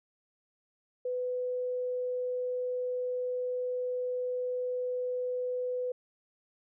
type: tone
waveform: sine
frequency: 499.5 Hz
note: B4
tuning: 20 cents sharp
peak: -30 dBFS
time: 1.05-5.92 s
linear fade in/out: 5 ms
effects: none